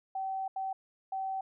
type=tone bursts at uneven times; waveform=sine; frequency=768 Hz; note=G5; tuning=36 cents flat; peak=-32 dBFS; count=3; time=0.15-0.48 / 0.56-0.73 / 1.12-1.41 s; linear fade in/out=5 ms; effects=none